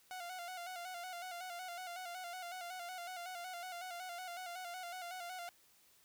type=tone with vibrato; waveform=sawtooth; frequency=717 Hz; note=F5; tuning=45 cents sharp; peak=-40 dBFS; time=0.11-5.49 s; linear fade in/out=0 ms; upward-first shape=square; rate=5.4 Hz; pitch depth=55 cents each way; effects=white hiss -68 dBFS RMS until 6.04 s